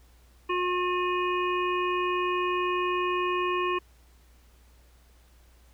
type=harmonic tone with a mistuned harmonic; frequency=360 Hz; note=F#4; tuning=47 cents flat; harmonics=1 / 3 / 5 / 7 / 8; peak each=-28 / -28 / -39 / -34 / -40 dBFS; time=0.49-3.79 s; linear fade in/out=10 ms; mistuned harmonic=7; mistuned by=-22 cents; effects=added 60 Hz sine -55 dBFS peak until 5.73 s + pink hiss -63 dBFS RMS until 5.73 s